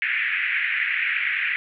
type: band-pass noise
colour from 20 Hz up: pink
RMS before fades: -24 dBFS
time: 0.02-1.56 s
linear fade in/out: 0 ms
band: 1700 to 2500 Hz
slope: 48 dB/octave
effects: none